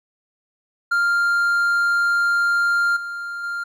triangle tone with level steps, 1396.9 Hz, F6, in tune, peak -14 / -25 / -22 dBFS, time 0.91-3.64 s, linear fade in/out 10 ms, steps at 2.96 / 3.43 s, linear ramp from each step 10 ms, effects none

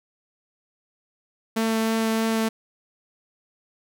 sawtooth tone with vibrato, 223.4 Hz, A3, 27 cents sharp, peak -17 dBFS, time 1.56-2.49 s, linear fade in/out 10 ms, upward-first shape triangle, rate 3.2 Hz, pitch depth 9 cents each way, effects none

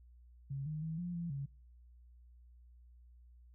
sine tone with pitch steps, 137.6 / 153.9 / 160.6 / 175.8 / 170.4 / 138.9 Hz, C#3 / D#3 / E3 / F3 / F3 / C#3, -12 / -19 / -45 / +12 / -42 / +4 cents, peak -37 dBFS, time 0.5-1.46 s, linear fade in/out 10 ms, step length 160 ms, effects noise-tail reverb RT60 0.5 s tail -26 dB re dry + added 60 Hz sine -57 dBFS peak until 3.54 s

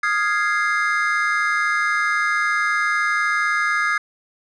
triangle chord, F minor seventh, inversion third, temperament equal with one note detuned, 1237.3 / 1396.9 / 1661.2 / 2093 Hz, Eb6 / F6 / Ab6 / C7, -10 / 0 / 0 / 0 cents, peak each -21 / -24 / -20 / -22 dBFS, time 0.03-3.98 s, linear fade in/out 5 ms, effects resampled to 24000 Hz

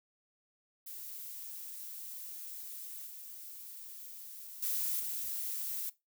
violet noise with level steps, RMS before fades -45 / -48 / -34 / -38 dBFS, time 0.86-5.9 s, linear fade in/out 10 ms, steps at 3.06 / 4.62 / 4.99 s, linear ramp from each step 10 ms, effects noise-tail reverb RT60 0.2 s tail -18 dB re dry

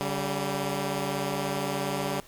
10% pulse tone pair together, 141.52 / 194.2 Hz, C#3 / G3, +36 / -16 cents, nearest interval perfect fourth, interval 548 cents, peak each -22 dBFS, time 0.01-2.2 s, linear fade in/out 0 ms, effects pink hiss -52 dBFS RMS until 2.27 s + MP3 96 kbps

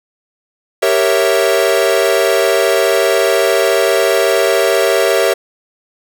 45% pulse chord, G diminished seventh, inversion none, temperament equal, 392 / 466.2 / 554.4 / 659.3 Hz, G4 / Bb4 / Db5 / Fb5, 0 / 0 / 0 / 0 cents, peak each -16 dBFS, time 0.82-5.34 s, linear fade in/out 10 ms, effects none

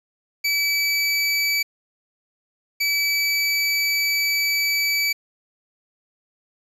25% pulse tone bursts at uneven times, 2300 Hz, D7, 37 cents flat, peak -15 dBFS, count 2, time 0.44-1.63 / 2.8-5.13 s, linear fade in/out 10 ms, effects resampled to 32000 Hz + 8-bit

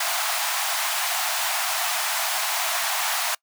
pink high-pass noise, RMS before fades -25 dBFS, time 0-3.35 s, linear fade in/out 5 ms, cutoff 650 Hz, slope 96 dB/octave, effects noise-tail reverb RT60 0.1 s tail -26 dB re dry

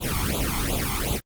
pink noise with flanger, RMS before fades -25 dBFS, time 0-1.21 s, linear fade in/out 50 ms, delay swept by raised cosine 0.27 to 0.94 ms, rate 2.7 Hz, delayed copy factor +0.95, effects Opus 32 kbps

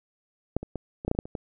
clicks, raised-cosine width 2 ms, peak -11 / -22 / -18 / -22 / -13 / -8 / -27 / -9 / -26 / -18 dBFS, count 10, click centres 0.566 / 0.63 / 0.757 / 1.049 / 1.08 / 1.114 / 1.15 / 1.189 / 1.255 / 1.352 s, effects none

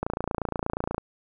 click train, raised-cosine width 1 ms, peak -13 dBFS, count 28, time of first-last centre 0.03-0.981 s, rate 28.4 Hz, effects none

